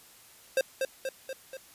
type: tone with echo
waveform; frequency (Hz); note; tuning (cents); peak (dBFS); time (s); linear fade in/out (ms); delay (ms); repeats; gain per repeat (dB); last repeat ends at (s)
square; 530; C5; +22; -23; 0.57-0.61; 2; 240; 4; -4; 1.57
effects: white hiss -55 dBFS RMS until 1.74 s + resampled to 32000 Hz